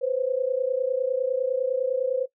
sine tone pair together, 502.1 / 532 Hz, B4 / C5, +29 / +29 cents, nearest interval minor second, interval 100 cents, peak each -25 dBFS, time 0.01-2.26 s, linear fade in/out 20 ms, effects noise-tail reverb RT60 0.1 s tail -20 dB re dry

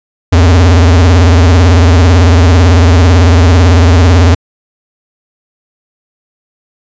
square tone with vibrato, 86.4 Hz, F2, 18 cents flat, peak -3 dBFS, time 0.32-4.35 s, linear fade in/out 10 ms, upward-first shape triangle, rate 18 Hz, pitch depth 190 cents each way, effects resampled to 16000 Hz

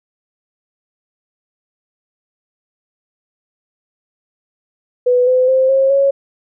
sine tone with pitch steps, 495.4 / 509 / 523 / 537.4 / 552.2 Hz, B4 / C5 / C5 / C5 / C#5, +5 / -48 / -1 / +46 / -7 cents, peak -9 dBFS, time 5.06-6.11 s, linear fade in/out 10 ms, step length 210 ms, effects none

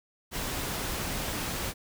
pink noise, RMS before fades -33 dBFS, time 0.31-1.74 s, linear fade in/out 50 ms, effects none

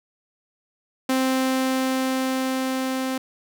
sawtooth tone with level ramp, 261.5 Hz, C4, 1 cent flat, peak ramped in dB -15 to -20 dBFS, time 1.09-3.18 s, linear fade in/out 5 ms, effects none

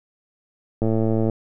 click train, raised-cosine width 2 ms, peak -9 dBFS, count 54, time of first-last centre 0.82-1.297 s, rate 111 Hz, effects none

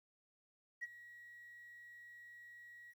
sine tone with ADSR envelope, 1913 Hz, A#6, 44 cents sharp, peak -37 dBFS, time 0.81-2.94 s, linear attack 23 ms, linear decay 30 ms, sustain -17 dB, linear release 38 ms, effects tanh soft clip ceiling -37 dBFS + 12-bit

